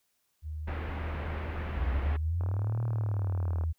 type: tone with pitch glide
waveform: sine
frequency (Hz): 77.2 to 77.69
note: D#2 to D#2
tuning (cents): -13 to -2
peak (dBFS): -34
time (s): 0.42-2.31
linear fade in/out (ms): 50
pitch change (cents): +11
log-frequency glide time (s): 0.92-1.08
type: low-pass noise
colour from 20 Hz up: pink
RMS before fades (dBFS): -39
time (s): 0.67-2.17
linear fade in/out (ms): 10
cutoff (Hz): 2400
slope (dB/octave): 24
type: exponential two-way sweep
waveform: sine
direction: up then down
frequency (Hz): 58.27 to 116.54 to 79.2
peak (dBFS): -27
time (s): 1.76-3.73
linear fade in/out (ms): 20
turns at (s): 2.83
type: click train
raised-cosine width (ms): 1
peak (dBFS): -28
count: 48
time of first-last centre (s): 2.41-3.637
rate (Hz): 38.3
effects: white hiss -75 dBFS RMS until 3.78 s